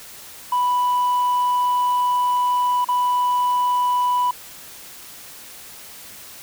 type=tone with dropouts; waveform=sine; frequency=987.8 Hz; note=B5; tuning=in tune; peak=-14 dBFS; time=0.52-4.31 s; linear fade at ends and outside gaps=5 ms; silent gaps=2.846-2.886 s; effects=tanh soft clip ceiling -15 dBFS + white hiss -40 dBFS RMS until 6.42 s